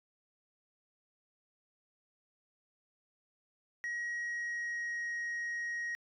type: tone with pitch glide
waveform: sine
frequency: 1899 to 1885.9 Hz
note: A#6 to A#6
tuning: +32 to +20 cents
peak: -32 dBFS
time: 3.84-5.95 s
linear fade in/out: 0 ms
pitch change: -12 cents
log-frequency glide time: 4.1-5.11 s
effects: tanh soft clip ceiling -34 dBFS